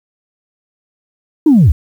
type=linear sweep; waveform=sine; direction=down; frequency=328.8 to 55 Hz; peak=-3 dBFS; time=1.46-1.72 s; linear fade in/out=5 ms; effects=tanh soft clip ceiling -1 dBFS + 7-bit